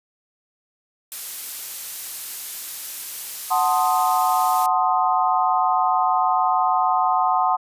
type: noise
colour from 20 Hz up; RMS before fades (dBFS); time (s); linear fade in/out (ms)
blue; -30; 1.12-4.66; 0
type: chord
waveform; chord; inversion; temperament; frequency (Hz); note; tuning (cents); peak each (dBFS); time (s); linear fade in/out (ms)
sine; F# diminished seventh; none; equal; 740 / 880 / 1046.5 / 1244.5; F#5 / A5 / C6 / Eb6; 0 / 0 / 0 / 0; -20 / -23 / -22 / -24; 3.5-7.57; 20
effects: resampled to 32000 Hz